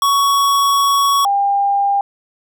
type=tone pair in turn; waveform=square / sine; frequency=1118 / 800.5 Hz; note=C#6 / G5; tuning=+14 / +36 cents; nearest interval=tritone; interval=578 cents; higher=first; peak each=-12 / -12 dBFS; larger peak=neither; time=0.02-1.25 / 1.25-2.01 s; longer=first; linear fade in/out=2 ms; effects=none